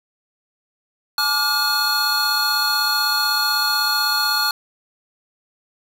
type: tone cluster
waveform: square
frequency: 853 / 1171 / 1427 / 4317 Hz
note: G#5 / D6 / F6 / C#8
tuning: +46 / -5 / +37 / -47 cents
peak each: -28 / -27 / -23 / -20 dBFS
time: 1.18-4.51 s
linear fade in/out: 2 ms
effects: none